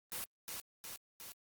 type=noise with echo; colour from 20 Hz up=white; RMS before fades=-41 dBFS; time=0.12-0.24 s; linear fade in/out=0 ms; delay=360 ms; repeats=3; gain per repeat=-3 dB; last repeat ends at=1.32 s; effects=Opus 24 kbps